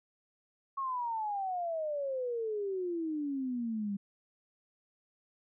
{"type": "exponential sweep", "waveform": "sine", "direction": "down", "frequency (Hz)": [1105, 196], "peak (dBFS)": -32, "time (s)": [0.77, 3.97], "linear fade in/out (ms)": 10, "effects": []}